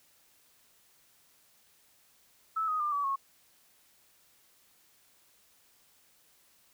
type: tone with pitch steps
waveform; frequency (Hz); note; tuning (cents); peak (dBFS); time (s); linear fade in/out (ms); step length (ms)
sine; 1308 / 1251.1 / 1196.7 / 1144.6 / 1094.8; E6 / D#6 / D6 / D6 / C#6; -14 / +9 / +32 / -45 / -22; -28; 2.56-3.16; 10; 120
effects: white hiss -65 dBFS RMS until 6.73 s